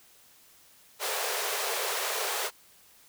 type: high-pass noise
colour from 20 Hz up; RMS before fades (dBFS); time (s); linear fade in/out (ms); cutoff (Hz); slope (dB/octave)
pink; -31; 0.99-2.51; 50; 390; 96
effects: white hiss -58 dBFS RMS until 3.08 s